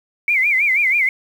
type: tone with vibrato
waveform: sine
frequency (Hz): 2217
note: C#7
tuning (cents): 0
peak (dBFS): -13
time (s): 0.28-1.09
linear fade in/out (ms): 2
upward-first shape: sine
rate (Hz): 6.2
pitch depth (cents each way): 160
effects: 7-bit